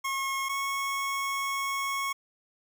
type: tone pair in turn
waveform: 25% pulse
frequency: 1085 / 1099.5 Hz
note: C#6 / C#6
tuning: -37 / -14 cents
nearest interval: unison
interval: 23 cents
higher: second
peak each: -25 dBFS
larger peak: neither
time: 0.04-0.49 / 0.49-2.13 s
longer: second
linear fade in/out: 10 ms
effects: none